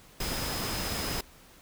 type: tone in noise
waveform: sine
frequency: 5070 Hz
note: D#8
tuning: 32 cents sharp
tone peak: -39 dBFS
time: 0.2-1.21 s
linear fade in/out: 5 ms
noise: pink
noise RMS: -33 dBFS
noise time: 0.2-1.21 s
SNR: -9 dB
effects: pink hiss -55 dBFS RMS until 1.61 s